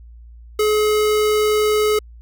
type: tone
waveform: square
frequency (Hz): 425.2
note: G#4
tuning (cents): +41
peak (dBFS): -15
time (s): 0.59-1.99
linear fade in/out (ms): 5
effects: added 58 Hz sine -38 dBFS peak until 2.21 s